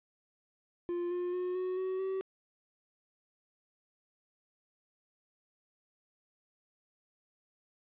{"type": "tone with pitch steps", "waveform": "triangle", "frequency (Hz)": [349.2, 355.5, 361.9, 368.5, 375.1, 381.9], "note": ["F4", "F4", "F#4", "F#4", "F#4", "G4"], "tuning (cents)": [0, 31, -38, -7, 24, -45], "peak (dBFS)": -30, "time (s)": [0.89, 2.21], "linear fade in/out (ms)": 0, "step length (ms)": 220, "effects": ["resampled to 8000 Hz", "11-bit"]}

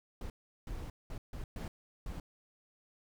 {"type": "noise bursts at uneven times", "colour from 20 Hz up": "brown", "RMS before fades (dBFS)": -41, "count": 6, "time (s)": [[0.21, 0.3], [0.67, 0.9], [1.1, 1.18], [1.33, 1.44], [1.56, 1.68], [2.06, 2.2]], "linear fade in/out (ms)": 2, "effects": []}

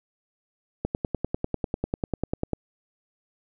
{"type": "click train", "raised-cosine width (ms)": 2, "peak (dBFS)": -12, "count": 18, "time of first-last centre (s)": [0.85, 2.533], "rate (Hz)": 10.1, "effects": []}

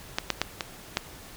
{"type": "clicks", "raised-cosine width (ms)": 0.2, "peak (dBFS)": [-7, -6, -6, -11, -6], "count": 5, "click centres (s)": [0.185, 0.303, 0.416, 0.608, 0.971], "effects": ["pink hiss -46 dBFS RMS until 1.36 s"]}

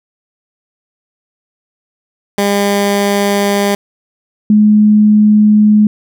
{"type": "tone pair in turn", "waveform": ["15% pulse", "sine"], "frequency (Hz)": [201.6, 211.3], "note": ["G3", "G#3"], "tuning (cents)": [49, 30], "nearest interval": "minor second", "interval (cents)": 81, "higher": "second", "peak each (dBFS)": -4, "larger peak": "neither", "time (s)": [[2.38, 3.75], [4.5, 5.87]], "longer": "neither", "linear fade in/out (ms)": 2, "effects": []}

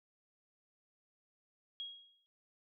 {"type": "tone with exponential decay", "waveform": "sine", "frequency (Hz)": 3290, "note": "G#7", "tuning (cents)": -17, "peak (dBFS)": -38, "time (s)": [1.8, 2.26], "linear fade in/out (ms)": 0, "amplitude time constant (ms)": 99, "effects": []}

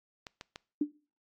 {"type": "clicks", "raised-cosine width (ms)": 0.2, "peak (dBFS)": -25, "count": 3, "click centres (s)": [0.268, 0.411, 0.559]}
{"type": "tone with exponential decay", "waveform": "sine", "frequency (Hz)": 294.8, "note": "D4", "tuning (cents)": 7, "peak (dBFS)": -22, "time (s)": [0.81, 0.92], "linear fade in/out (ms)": 5, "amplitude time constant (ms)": 23}
{"effects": ["noise-tail reverb RT60 0.4 s tail -23 dB re dry", "AAC 64 kbps"]}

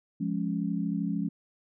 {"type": "chord", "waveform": "sine", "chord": "Db major", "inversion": "first", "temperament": "equal", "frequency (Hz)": [174.61, 207.7, 277.2], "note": ["F3", "Ab3", "Db4"], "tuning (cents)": [0, 0, 0], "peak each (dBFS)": [-31, -31, -33], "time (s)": [0.2, 1.29], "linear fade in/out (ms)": 10, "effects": []}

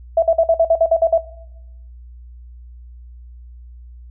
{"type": "tone bursts", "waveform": "sine", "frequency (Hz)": 660, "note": "E5", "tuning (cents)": 2, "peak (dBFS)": -9, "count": 10, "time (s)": [0.17, 1.179], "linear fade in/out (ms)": 5, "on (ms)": 55, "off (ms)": 51, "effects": ["noise-tail reverb RT60 0.9 s tail -19 dB re dry", "added 60 Hz sine -36 dBFS peak until 4.1 s"]}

